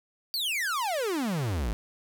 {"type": "exponential sweep", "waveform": "45% pulse", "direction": "down", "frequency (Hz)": [4699, 48.86], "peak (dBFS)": -27, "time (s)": [0.34, 1.73], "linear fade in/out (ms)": 0, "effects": []}